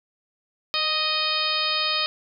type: harmonic tone with a mistuned harmonic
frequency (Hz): 622.3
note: D#5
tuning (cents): 0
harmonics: 1 / 2 / 3 / 4 / 5 / 6 / 7 / 8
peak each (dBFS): -35 / -29 / -35 / -29 / -30 / -28 / -28 / -30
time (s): 0.74-2.06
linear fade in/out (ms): 0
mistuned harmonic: 1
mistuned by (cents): -27
effects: none